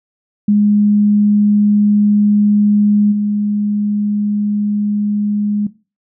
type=tone with level steps; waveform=sine; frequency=207.2 Hz; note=G#3; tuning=4 cents flat; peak=-8 / -13 dBFS; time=0.48-5.67 s; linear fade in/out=5 ms; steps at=3.11 s; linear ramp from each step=20 ms; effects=noise-tail reverb RT60 0.3 s tail -17 dB re dry